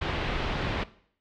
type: low-pass noise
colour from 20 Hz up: pink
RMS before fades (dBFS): -30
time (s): 0.01-0.84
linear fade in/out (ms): 10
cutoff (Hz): 3600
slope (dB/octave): 24
effects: noise-tail reverb RT60 0.6 s tail -18 dB re dry